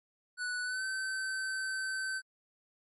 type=tone with pitch glide; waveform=square; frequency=1480 to 1538.4 Hz; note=F#6 to G6; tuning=0 to -33 cents; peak=-34 dBFS; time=0.37-2.22 s; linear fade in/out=50 ms; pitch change=+67 cents; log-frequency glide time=0.63-0.84 s; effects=MP3 48 kbps